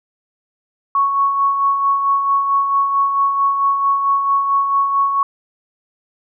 sine tone with tremolo, 1108.7 Hz, C#6, in tune, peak -11 dBFS, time 0.95-5.23 s, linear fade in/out 2 ms, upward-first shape sine, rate 4.5 Hz, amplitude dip 45%, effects none

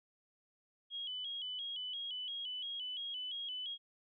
sine tone with vibrato, 3136 Hz, G7, in tune, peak -39 dBFS, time 0.9-3.78 s, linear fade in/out 50 ms, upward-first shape square, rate 2.9 Hz, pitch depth 77 cents each way, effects none

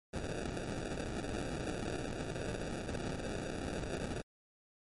white noise with sample-and-hold, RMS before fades -39 dBFS, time 0.13-4.22 s, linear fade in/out 10 ms, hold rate 1050 Hz, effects MP3 48 kbps

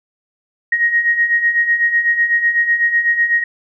sine beating tone pair, 1873 / 1881 Hz, A#6 / A#6, +8 / +15 cents, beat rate 8 Hz, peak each -19 / -13 dBFS, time 0.72-3.44 s, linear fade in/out 5 ms, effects none

